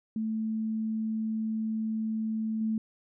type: tone with level steps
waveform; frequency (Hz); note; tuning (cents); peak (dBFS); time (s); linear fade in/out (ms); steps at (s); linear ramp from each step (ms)
sine; 220; A3; 0; -28 / -26; 0.16-2.78; 2; 2.61; 2
effects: none